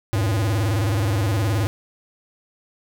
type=tone with vibrato; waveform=square; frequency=103.83 Hz; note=G#2; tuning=in tune; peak=-19 dBFS; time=0.13-1.67 s; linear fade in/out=0 ms; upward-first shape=square; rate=19 Hz; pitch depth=150 cents each way; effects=8-bit